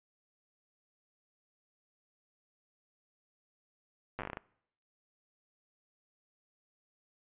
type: slowing click train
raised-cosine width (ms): 0.5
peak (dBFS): -23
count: 10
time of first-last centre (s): 4.19-4.371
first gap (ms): 8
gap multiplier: 1.22
effects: noise-tail reverb RT60 0.7 s tail -23 dB re dry + resampled to 8000 Hz